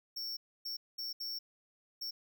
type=tone bursts at uneven times; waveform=square; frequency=5460 Hz; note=F8; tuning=40 cents flat; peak=-38 dBFS; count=5; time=0.16-0.37 / 0.65-0.77 / 0.98-1.13 / 1.2-1.39 / 2.01-2.11 s; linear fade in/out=10 ms; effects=12-bit